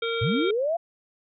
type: harmonic tone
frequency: 460.7 Hz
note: A#4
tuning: 20 cents flat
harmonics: 1 / 3 / 5 / 7 / 8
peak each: -27 / -32 / -34 / -35 / -36 dBFS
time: 0.02-0.51 s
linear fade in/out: 5 ms
type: linear sweep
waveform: sine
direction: up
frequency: 92.5 to 698.5 Hz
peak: -22 dBFS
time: 0.21-0.77 s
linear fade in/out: 10 ms
effects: none